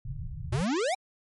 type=low-pass noise; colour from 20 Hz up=white; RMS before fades=-36 dBFS; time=0.05-0.62 s; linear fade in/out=5 ms; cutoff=160 Hz; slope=96 dB/octave
type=exponential sweep; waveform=square; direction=up; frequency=113.2 to 809 Hz; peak=-26 dBFS; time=0.52-0.95 s; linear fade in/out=10 ms
effects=MP3 48 kbps